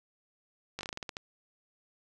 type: slowing click train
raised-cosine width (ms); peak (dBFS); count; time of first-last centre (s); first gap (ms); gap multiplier
0.2; -20; 10; 0.79-1.169; 19; 1.19
effects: none